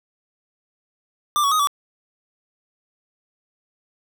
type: tone with pitch steps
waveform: square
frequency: 1185 / 1124 / 1250 / 1148 Hz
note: D6 / C#6 / D#6 / D6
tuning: +15 / +24 / +8 / -40 cents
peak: -17 dBFS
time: 1.36-1.672 s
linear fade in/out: 0 ms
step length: 78 ms
effects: none